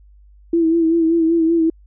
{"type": "tone with vibrato", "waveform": "sine", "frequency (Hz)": 329.6, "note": "E4", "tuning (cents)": 0, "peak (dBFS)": -12, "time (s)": [0.53, 1.7], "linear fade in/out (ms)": 5, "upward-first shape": "sine", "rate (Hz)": 5.2, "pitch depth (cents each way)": 44, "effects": ["added 50 Hz sine -44 dBFS peak until 1.86 s"]}